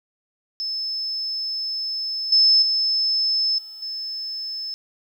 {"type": "tone with level steps", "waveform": "sine", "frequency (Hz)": 5240, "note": "E8", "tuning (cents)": -11, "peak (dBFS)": [-24, -12, -18, -36, -27], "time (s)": [0.6, 4.74], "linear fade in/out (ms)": 0, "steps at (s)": [2.32, 2.62, 3.58, 3.82], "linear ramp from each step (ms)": 5, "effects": ["9-bit"]}